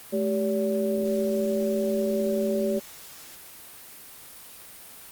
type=tone cluster; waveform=sine; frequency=215.8 / 390.2 / 573 Hz; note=A3 / G4 / D5; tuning=-33 / -8 / -43 cents; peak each=-27 dBFS; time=0.12-2.8 s; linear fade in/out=20 ms; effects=white hiss -45 dBFS RMS until 5.11 s + Opus 32 kbps